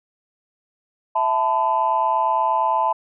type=chord; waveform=sine; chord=E suspended fourth; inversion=none; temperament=equal with one note detuned; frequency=659.3 / 880 / 1008.5 Hz; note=E5 / A5 / B5; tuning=0 / 0 / +36 cents; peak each=-24 / -19 / -20 dBFS; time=1.15-2.93 s; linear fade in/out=10 ms; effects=tanh soft clip ceiling -8 dBFS